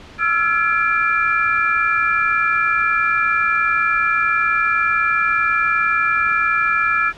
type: tone cluster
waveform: sine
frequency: 1316 / 1376 / 1698 / 2370 Hz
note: E6 / F6 / G#6 / D7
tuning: -3 / -26 / +38 / +15 cents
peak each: -20 dBFS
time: 0.18-7.13 s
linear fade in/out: 50 ms
effects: pink hiss -40 dBFS RMS until 7.17 s + low-pass 4000 Hz 12 dB/octave